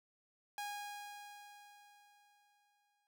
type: tone with exponential decay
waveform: sawtooth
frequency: 821 Hz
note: G#5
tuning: 20 cents flat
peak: -36 dBFS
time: 0.58-3.07 s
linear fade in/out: 1 ms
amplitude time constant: 540 ms
effects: none